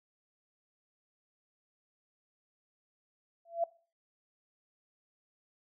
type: tone with exponential growth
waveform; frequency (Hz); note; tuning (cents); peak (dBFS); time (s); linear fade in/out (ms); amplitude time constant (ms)
sine; 676; E5; +43; -24; 3.45-3.64; 5; 41
effects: noise-tail reverb RT60 0.4 s tail -21 dB re dry